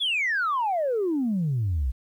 sine exponential sweep, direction down, 3520 to 58.27 Hz, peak -21 dBFS, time 0-1.92 s, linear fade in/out 20 ms, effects tanh soft clip ceiling -19 dBFS + 10-bit

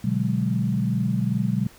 sine chord, G# half-diminished seventh, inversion first, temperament equal, 123.47 / 146.83 / 185 / 207.7 Hz, B2 / D3 / F#3 / G#3, 0 / 0 / 0 / 0 cents, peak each -25 / -29 / -25 / -26 dBFS, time 0.04-1.67 s, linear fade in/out 5 ms, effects pink hiss -50 dBFS RMS until 1.78 s

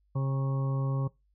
harmonic tone with a mistuned harmonic, 135.1 Hz, C#3, 44 cents flat, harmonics 1 / 2 / 3 / 4 / 6 / 7 / 8, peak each -26 / -41 / -44 / -41 / -51 / -48 / -44 dBFS, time 0.15-1.08 s, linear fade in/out 10 ms, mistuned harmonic 8, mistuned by +30 cents, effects noise-tail reverb RT60 0.2 s tail -21 dB re dry + added 50 Hz sine -66 dBFS peak until 1.34 s

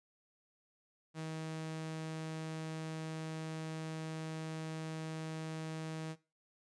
sawtooth tone, 159 Hz, D#3, 38 cents sharp, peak -36 dBFS, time 1.14-6.16 s, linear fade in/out 50 ms, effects noise-tail reverb RT60 0.3 s tail -18 dB re dry + resampled to 22050 Hz

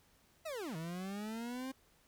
40% pulse linear two-way sweep, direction down then up, 670 to 156.7 to 267.7 Hz, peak -39 dBFS, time 0.45-1.72 s, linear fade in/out 10 ms, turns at 0.76 s, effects pink hiss -69 dBFS RMS until 2.07 s

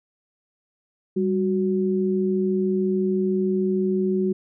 sine tone pair together, 196.08 / 369.9 Hz, G3 / F#4, +1 / 0 cents, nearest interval major seventh, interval 1099 cents, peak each -22 dBFS, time 1.16-4.33 s, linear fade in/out 10 ms, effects none

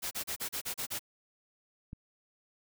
white noise bursts, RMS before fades -36 dBFS, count 8, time 0.02-0.994 s, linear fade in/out 20 ms, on 92 ms, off 34 ms
click, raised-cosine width 5 ms, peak -30 dBFS, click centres 1.931 s
effects none

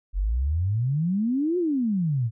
sine exponential two-way sweep, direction up then down, 43.42 to 367.4 to 106.7 Hz, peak -21 dBFS, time 0.13-2.31 s, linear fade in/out 50 ms, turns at 1.58 s, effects none

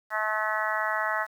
harmonic tone, 215.4 Hz, A3, 37 cents flat, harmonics 3 / 4 / 5 / 6 / 7 / 8 / 9, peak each -33 / -33 / -33 / -33 / -33 / -33 / -33 dBFS, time 0.1-1.27 s, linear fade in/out 50 ms, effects 9-bit

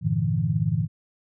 sine chord, E half-diminished seventh, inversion first, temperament equal with one note detuned, 98 / 114.34 / 146.83 / 164.81 Hz, G2 / Bb2 / D3 / E3, 0 / -33 / 0 / 0 cents, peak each -29 / -26 / -26 / -25 dBFS, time 0.01-0.88 s, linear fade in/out 50 ms, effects none

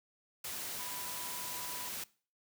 sine tone in noise, 987.8 Hz, B5, in tune, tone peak -48 dBFS, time 0.79-1.89 s, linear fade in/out 5 ms, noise white, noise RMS -41 dBFS, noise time 0.44-2.04 s, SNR -10 dB, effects noise-tail reverb RT60 0.4 s tail -21 dB re dry + high-pass 80 Hz 12 dB/octave

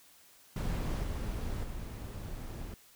brown noise with level steps, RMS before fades -33 / -36 / -41 dBFS, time 0.56-2.74 s, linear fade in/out 2 ms, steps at 1.03 / 1.63 s, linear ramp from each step 10 ms, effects white hiss -60 dBFS RMS until 2.95 s

